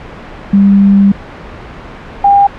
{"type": "tone pair in turn", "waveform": "sine", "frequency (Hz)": [198.5, 802.3], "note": ["G3", "G5"], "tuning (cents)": [22, 40], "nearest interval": "2 octaves", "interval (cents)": 2418, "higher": "second", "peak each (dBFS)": -3, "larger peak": "neither", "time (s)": [[0.53, 1.12], [2.24, 2.47]], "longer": "first", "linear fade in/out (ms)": 5, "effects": ["pink hiss -28 dBFS RMS until 2.58 s", "low-pass 2000 Hz 12 dB/octave"]}